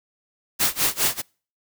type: noise with tremolo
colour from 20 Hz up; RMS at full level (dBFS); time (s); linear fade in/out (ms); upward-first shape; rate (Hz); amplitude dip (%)
white; -19; 0.59-1.22; 20; sine; 4.9; 95
effects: noise-tail reverb RT60 0.4 s tail -26 dB re dry